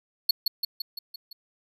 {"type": "tone with echo", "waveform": "square", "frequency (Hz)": 4371, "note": "C#8", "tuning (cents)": -25, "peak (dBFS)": -17, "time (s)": [0.29, 0.31], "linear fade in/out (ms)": 5, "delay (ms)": 170, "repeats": 6, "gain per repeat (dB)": -4, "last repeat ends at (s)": 1.33, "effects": []}